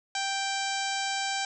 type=harmonic tone with a mistuned harmonic; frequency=784 Hz; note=G5; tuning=in tune; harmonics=1 / 2 / 3 / 4 / 5 / 6 / 7 / 8 / 9 / 10; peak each=-32 / -35 / -37 / -38 / -39 / -40 / -40 / -41 / -42 / -42 dBFS; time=0.15-1.45 s; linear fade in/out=2 ms; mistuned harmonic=8; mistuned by=-17 cents; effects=none